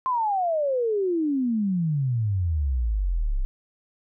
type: exponential sweep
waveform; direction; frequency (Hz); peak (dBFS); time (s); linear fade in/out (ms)
sine; down; 1058 to 30.78; -21; 0.06-3.45; 0
effects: none